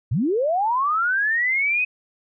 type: linear sweep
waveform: sine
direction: up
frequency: 92.4 to 2542 Hz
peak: -18 dBFS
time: 0.11-1.85 s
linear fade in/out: 10 ms
effects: none